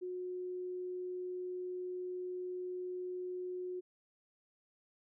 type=tone; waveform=sine; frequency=363.4 Hz; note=F#4; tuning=31 cents flat; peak=-38 dBFS; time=0.01-3.81 s; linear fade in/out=20 ms; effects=none